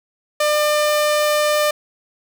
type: tone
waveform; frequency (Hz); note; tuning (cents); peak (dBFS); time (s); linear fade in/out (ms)
sawtooth; 599; D5; +34; -11; 0.4-1.71; 5
effects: none